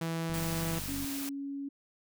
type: tone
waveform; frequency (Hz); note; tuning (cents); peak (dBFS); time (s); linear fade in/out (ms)
sawtooth; 164.6; E3; -2; -28; 0.01-0.79; 5
type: click train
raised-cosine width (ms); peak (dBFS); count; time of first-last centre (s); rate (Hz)
5; -31; 37; 0.3-1.045; 48.3
type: noise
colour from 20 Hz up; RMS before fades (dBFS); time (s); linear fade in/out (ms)
white; -40; 0.34-1.29; 0
type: tone with pitch glide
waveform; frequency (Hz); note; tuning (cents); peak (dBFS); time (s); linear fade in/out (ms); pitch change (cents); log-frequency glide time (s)
sine; 277.2 to 279; C#4 to C#4; 0 to +11; -35; 0.88-1.69; 10; +11; 1.11-1.47
effects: none